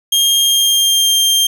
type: tone with pitch glide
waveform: sawtooth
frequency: 3221 to 3184 Hz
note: G7 to G7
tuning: +46 to +26 cents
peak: -7 dBFS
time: 0.12-1.47 s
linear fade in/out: 5 ms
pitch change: -20 cents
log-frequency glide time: 0.41-1.19 s
effects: none